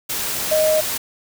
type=tone in noise; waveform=sine; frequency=622.3 Hz; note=D#5; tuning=in tune; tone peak=-14 dBFS; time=0.51-0.81 s; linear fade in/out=10 ms; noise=white; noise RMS=-24 dBFS; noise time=0.09-0.98 s; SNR=+7 dB; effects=none